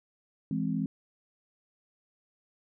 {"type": "chord", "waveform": "sine", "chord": "E augmented", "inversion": "none", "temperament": "equal with one note detuned", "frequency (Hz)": [164.81, 206.8, 261.6], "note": ["E3", "G#3", "B#3"], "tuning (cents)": [0, -7, 0], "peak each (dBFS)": -32, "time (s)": [0.51, 0.86], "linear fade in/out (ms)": 2, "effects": []}